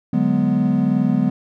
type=chord; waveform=triangle; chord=G# half-diminished seventh; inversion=second; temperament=equal; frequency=146.83 / 185 / 207.7 / 246.9 Hz; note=D3 / F#3 / G#3 / B3; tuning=0 / 0 / 0 / 0 cents; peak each=-21 / -19 / -18 / -17 dBFS; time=0.13-1.3 s; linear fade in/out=5 ms; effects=none